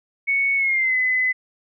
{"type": "tone with pitch glide", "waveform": "sine", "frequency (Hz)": [2217, 2021], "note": ["C#7", "B6"], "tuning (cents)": [0, 39], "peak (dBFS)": -17, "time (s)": [0.27, 1.33], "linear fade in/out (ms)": 20, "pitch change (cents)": -161, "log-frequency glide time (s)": [0.56, 0.96], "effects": []}